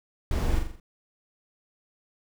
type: noise with echo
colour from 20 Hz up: brown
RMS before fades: -26 dBFS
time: 0.31-0.59 s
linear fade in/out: 2 ms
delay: 42 ms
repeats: 5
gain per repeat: -5 dB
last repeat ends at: 0.8 s
effects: none